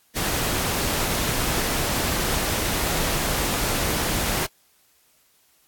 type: noise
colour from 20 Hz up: pink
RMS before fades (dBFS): -24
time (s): 0.15-4.47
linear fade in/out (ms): 20
effects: white hiss -61 dBFS RMS until 5.67 s + AAC 64 kbps